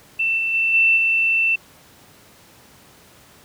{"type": "tone with level steps", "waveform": "sine", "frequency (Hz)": 2676, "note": "E7", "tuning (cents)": 25, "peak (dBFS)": [-17, -19, -16, -12, -15], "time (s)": [0.19, 1.56], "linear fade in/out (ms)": 10, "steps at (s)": [0.37, 0.53, 0.73, 0.96], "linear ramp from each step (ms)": 20, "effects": ["pink hiss -49 dBFS RMS until 3.44 s", "high-pass 80 Hz 12 dB/octave"]}